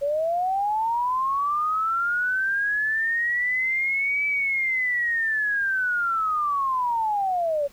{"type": "linear two-way sweep", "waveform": "sine", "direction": "up then down", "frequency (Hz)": [554.4, 2307, 554.4], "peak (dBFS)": -21, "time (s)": [0.01, 7.68], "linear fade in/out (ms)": 20, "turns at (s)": 4.26, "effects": ["pink hiss -54 dBFS RMS until 7.72 s"]}